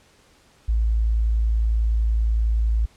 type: tone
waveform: sine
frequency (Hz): 55.4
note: A1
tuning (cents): +13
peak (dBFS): -17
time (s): 0.68-2.86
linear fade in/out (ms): 10
effects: pink hiss -56 dBFS RMS until 2.96 s + low-pass 9000 Hz 12 dB/octave